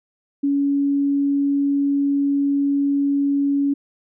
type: tone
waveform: sine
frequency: 281.3 Hz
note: C#4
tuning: 26 cents sharp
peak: -16 dBFS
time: 0.43-3.74 s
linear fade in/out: 10 ms
effects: none